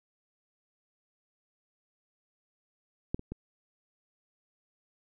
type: clicks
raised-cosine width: 3 ms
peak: -16 / -29 / -24 dBFS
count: 3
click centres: 3.145 / 3.194 / 3.32 s
effects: none